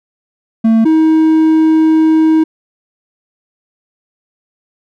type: tone pair in turn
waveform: triangle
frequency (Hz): 224.3 / 317.2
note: A3 / D#4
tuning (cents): +34 / +33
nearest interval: tritone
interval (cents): 599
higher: second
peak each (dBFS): -4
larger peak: neither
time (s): 0.64-0.85 / 0.85-2.44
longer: second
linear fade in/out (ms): 10
effects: none